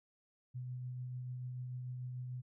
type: tone with tremolo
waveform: sine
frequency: 125.6 Hz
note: B2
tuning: 30 cents sharp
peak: -39 dBFS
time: 0.54-2.42 s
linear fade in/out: 20 ms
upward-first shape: triangle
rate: 6.8 Hz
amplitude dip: 25%
effects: none